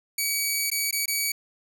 10% pulse tone with dropouts, 2269 Hz, C#7, 40 cents sharp, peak -15 dBFS, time 0.18-1.32 s, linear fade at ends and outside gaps 5 ms, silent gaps 0.702-0.715 / 0.911-0.926 / 1.058-1.079 s, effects none

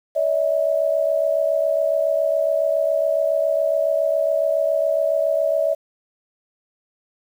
sine tone pair together, 573 / 640.2 Hz, D5 / D#5, -43 / +49 cents, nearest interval major second, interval 192 cents, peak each -20 / -19 dBFS, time 0.15-5.75 s, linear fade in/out 20 ms, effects 8-bit

